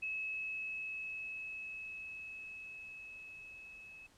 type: tone with level ramp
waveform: sine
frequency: 2583 Hz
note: E7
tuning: 36 cents flat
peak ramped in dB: -36 to -51 dBFS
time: 0.02-4.07 s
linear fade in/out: 10 ms
effects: pink hiss -66 dBFS RMS until 4.17 s + low-pass 10000 Hz 12 dB/octave